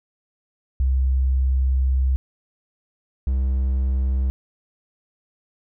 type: tone pair in turn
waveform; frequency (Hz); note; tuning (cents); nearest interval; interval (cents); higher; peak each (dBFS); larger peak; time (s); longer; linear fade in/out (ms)
sine / triangle; 65.41 / 65.41; C2 / C2; 0 / 0; unison; 0; neither; -16; neither; 0.8-2.16 / 3.27-4.3; first; 0
effects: none